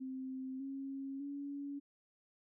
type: tone with pitch steps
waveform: sine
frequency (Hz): 261.6 / 271.9 / 282.7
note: C4 / C#4 / C#4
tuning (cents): 0 / -33 / +34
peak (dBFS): -40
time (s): 0-1.8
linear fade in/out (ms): 20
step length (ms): 600
effects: none